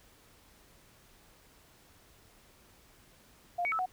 sine tone with pitch steps, 702 / 2247 / 1308 / 739 Hz, F5 / C#7 / E6 / F#5, +9 / +23 / -14 / -2 cents, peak -29 dBFS, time 3.58-3.86 s, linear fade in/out 10 ms, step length 70 ms, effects pink hiss -61 dBFS RMS until 3.92 s

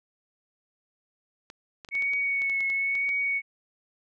clicks, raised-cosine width 0.2 ms, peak -25 dBFS, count 12, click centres 1.501 / 1.848 / 1.888 / 1.952 / 2.023 / 2.135 / 2.419 / 2.498 / 2.606 / 2.701 / 2.953 / 3.091 s
sine tone with vibrato, 2217 Hz, C#7, in tune, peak -24 dBFS, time 1.91-3.42 s, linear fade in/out 50 ms, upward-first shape triangle, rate 1 Hz, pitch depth 27 cents each way
effects none

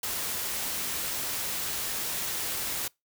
white noise, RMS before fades -32 dBFS, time 0.03-2.88 s, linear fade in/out 5 ms, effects noise-tail reverb RT60 0.2 s tail -25 dB re dry

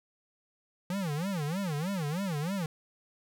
square tone with vibrato, 170.3 Hz, F3, 43 cents flat, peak -31 dBFS, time 0.9-2.66 s, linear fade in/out 2 ms, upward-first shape sine, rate 3.2 Hz, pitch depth 290 cents each way, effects none

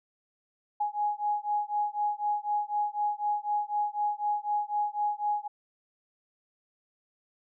sine beating tone pair, 830.6 / 834.6 Hz, G#5 / G#5, 0 / +8 cents, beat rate 4 Hz, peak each -30 dBFS, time 0.8-5.48 s, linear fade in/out 10 ms, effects none

